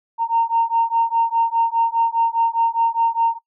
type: beating tone pair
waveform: sine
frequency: 917 / 921.9 Hz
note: A#5 / A#5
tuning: -29 / -19 cents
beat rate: 4.9 Hz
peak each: -18 dBFS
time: 0.18-3.39 s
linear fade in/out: 50 ms
effects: noise-tail reverb RT60 0.1 s tail -22 dB re dry + tanh soft clip ceiling -8 dBFS